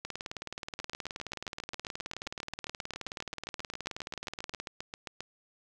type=two click trains; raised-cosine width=0.2 ms; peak=-21 / -20 dBFS; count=34 / 87; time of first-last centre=0.8-5.206 / 0.05-4.6 s; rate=7.49 / 18.9 Hz; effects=none